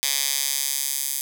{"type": "tone with high-pass filter sweep", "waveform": "10% pulse", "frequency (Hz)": 140, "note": "C#3", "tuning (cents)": 18, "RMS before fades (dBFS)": -25, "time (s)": [0.03, 1.21], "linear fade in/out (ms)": 0, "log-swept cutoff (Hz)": [4100, 8400], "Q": 0.8, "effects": []}